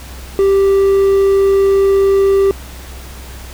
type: tone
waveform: triangle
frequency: 392 Hz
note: G4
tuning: in tune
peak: -6 dBFS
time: 0.39-2.51 s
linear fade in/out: 0 ms
effects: added 64 Hz sine -30 dBFS peak until 3.53 s + pink hiss -35 dBFS RMS until 3.53 s